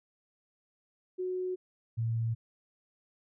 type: tone pair in turn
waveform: sine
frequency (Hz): 367.5 / 114.33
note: F#4 / A#2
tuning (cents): -12 / -33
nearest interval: octave + minor sixth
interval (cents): 2021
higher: first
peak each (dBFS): -31 / -28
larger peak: second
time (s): 1.18-1.56 / 1.97-2.35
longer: neither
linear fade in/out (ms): 20
effects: none